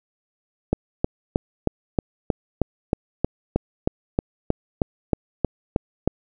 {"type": "click train", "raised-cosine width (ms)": 2, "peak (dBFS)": -5, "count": 18, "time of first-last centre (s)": [0.73, 6.076], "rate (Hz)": 3.18, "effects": []}